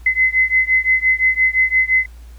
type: beating tone pair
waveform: sine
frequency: 2041 / 2046.8 Hz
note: C7 / C7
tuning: -44 / -39 cents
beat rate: 5.8 Hz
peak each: -15 / -16 dBFS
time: 0.06-2.06 s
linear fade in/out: 5 ms
effects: added 58 Hz sine -35 dBFS peak until 2.38 s + pink hiss -52 dBFS RMS until 2.38 s